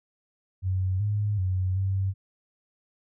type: tone with pitch steps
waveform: sine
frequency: 93.6 / 103.9 / 92.9 / 96.3 Hz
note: F#2 / G#2 / F#2 / G2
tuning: +20 / +1 / +7 / -30 cents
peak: -23 dBFS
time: 0.62-2.14 s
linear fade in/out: 50 ms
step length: 380 ms
effects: none